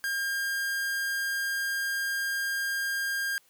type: tone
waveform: 45% pulse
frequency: 1608 Hz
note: G6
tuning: 44 cents sharp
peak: -28 dBFS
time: 0.04-3.38 s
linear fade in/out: 0 ms
effects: white hiss -64 dBFS RMS until 3.49 s